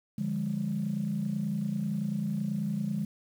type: chord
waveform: sine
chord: D diminished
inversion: none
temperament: equal with one note detuned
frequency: 146.83 / 174.61 / 205 Hz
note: D3 / F3 / Ab3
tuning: 0 / 0 / -22 cents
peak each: -34 / -34 / -30 dBFS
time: 0.18-3.05 s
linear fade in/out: 5 ms
effects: tanh soft clip ceiling -21 dBFS + 9-bit